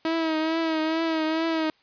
sawtooth tone with vibrato, 321 Hz, E4, 46 cents flat, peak -19 dBFS, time 0.05-1.7 s, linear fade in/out 2 ms, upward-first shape triangle, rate 2.3 Hz, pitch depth 51 cents each way, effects white hiss -62 dBFS RMS until 1.82 s + resampled to 11025 Hz

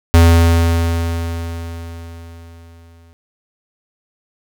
square tone with exponential decay, 83.8 Hz, E2, 29 cents sharp, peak -5 dBFS, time 0.14-3.13 s, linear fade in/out 0 ms, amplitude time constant 650 ms, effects none

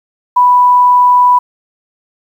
sine tone, 987.8 Hz, B5, in tune, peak -4 dBFS, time 0.36-1.39 s, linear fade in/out 10 ms, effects 7-bit

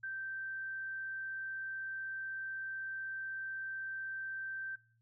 sine tone, 1561 Hz, G6, 8 cents flat, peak -38 dBFS, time 0.03-4.76 s, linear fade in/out 10 ms, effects noise-tail reverb RT60 0.4 s tail -19 dB re dry + added 115 Hz sine -70 dBFS peak until 5.01 s

